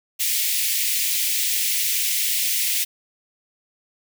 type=high-pass noise; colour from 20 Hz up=white; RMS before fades=-22 dBFS; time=0.19-2.85 s; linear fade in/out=20 ms; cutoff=2000 Hz; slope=48 dB/octave; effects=none